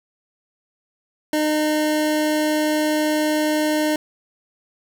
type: tone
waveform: 25% pulse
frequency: 305.4 Hz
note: D#4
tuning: 32 cents flat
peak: -14 dBFS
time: 1.33-3.96 s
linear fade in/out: 2 ms
effects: none